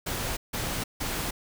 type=noise bursts; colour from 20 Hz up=pink; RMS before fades=-31 dBFS; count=3; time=0.06-1.31 s; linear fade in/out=10 ms; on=310 ms; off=160 ms; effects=none